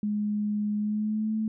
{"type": "tone with pitch glide", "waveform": "sine", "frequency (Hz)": [208.9, 218.4], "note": ["G#3", "A3"], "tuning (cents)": [10, -13], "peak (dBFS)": -25, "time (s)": [0.03, 1.48], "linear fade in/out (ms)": 2, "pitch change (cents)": 77, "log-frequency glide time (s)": [0.77, 1.36], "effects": []}